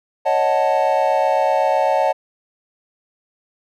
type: chord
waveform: triangle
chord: D# half-diminished seventh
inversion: third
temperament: equal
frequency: 554.4 / 622.3 / 740 / 880 Hz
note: C#5 / D#5 / F#5 / A5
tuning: 0 / 0 / 0 / 0 cents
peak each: -18 dBFS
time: 0.25-2.13 s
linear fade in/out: 20 ms
effects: none